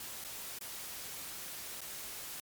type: noise with dropouts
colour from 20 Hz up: white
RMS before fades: -44 dBFS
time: 0-2.4 s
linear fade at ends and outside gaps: 1 ms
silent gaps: 0.24-0.247 / 0.587-0.611 / 1.807-1.815 s
effects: MP3 96 kbps